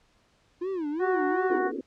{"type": "tone with vibrato", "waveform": "triangle", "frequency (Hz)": 336.2, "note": "E4", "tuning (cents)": 34, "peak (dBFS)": -26, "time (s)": [0.61, 1.59], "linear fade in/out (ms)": 10, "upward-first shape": "sine", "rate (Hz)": 2.7, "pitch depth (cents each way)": 250}
{"type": "harmonic tone", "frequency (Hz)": 370, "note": "F#4", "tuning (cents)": 0, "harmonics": [1, 2, 3, 4, 5], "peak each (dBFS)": [-27, -30, -34, -35, -37], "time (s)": [0.99, 1.72], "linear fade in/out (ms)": 50}
{"type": "band-pass noise", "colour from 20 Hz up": "pink", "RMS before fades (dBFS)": -33, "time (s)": [1.5, 1.81], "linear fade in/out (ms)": 2, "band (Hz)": [250, 490], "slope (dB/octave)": 96}
{"effects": ["pink hiss -65 dBFS RMS until 1.86 s", "low-pass 6000 Hz 12 dB/octave"]}